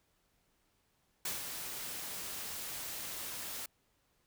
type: noise with ADSR envelope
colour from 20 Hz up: white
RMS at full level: -36 dBFS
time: 1.25-3.66 s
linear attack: 4 ms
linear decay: 150 ms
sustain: -6 dB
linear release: 4 ms
effects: pink hiss -75 dBFS RMS until 4.26 s